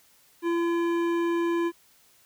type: tone with hard clipping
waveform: triangle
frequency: 339.7 Hz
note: F4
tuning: 48 cents flat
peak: -25 dBFS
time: 0.42-1.72 s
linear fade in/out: 50 ms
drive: 17 dB
effects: white hiss -60 dBFS RMS until 2.25 s